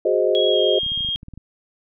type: chord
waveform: sine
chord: Ab dominant seventh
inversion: third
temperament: equal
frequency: 370 / 415.3 / 523.3 / 622.3 Hz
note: Gb4 / Ab4 / C5 / Eb5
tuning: 0 / 0 / 0 / 0 cents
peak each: -21 dBFS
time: 0.05-0.79 s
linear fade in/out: 5 ms
type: tone with pitch glide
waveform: sine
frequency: 3309 to 3237 Hz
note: G#7 to G#7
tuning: -7 to -45 cents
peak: -21 dBFS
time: 0.35-1.16 s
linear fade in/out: 0 ms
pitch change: -38 cents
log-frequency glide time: 0.49-0.6 s
type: clicks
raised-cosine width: 5 ms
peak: -25 dBFS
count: 12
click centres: 0.833 / 0.864 / 0.919 / 0.976 / 1.007 / 1.048 / 1.088 / 1.158 / 1.231 / 1.284 / 1.337 / 1.376 s
effects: none